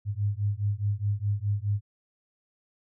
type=beating tone pair; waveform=sine; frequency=100.2 / 105 Hz; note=G2 / G#2; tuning=+38 / +19 cents; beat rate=4.8 Hz; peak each=-28 dBFS; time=0.05-1.81 s; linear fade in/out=50 ms; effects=none